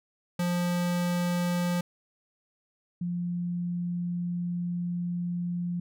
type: tone pair in turn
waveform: square / sine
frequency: 175.8 / 175.04 Hz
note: F3 / F3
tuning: +12 / +4 cents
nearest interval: unison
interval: 8 cents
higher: first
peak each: -26 / -28 dBFS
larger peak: first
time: 0.39-1.81 / 3.01-5.8 s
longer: second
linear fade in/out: 5 ms
effects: none